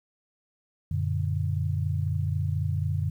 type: chord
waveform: sine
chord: Gb augmented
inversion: none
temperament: equal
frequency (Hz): 92.5 / 116.54 / 146.83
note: Gb2 / Bb2 / D3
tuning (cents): 0 / 0 / 0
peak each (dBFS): -27 / -32 / -29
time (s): 0.91-3.1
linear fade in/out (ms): 5
effects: 10-bit